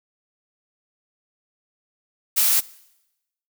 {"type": "noise", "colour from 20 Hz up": "blue", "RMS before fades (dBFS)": -18, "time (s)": [2.36, 2.61], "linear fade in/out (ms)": 20, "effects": ["noise-tail reverb RT60 0.9 s tail -21 dB re dry"]}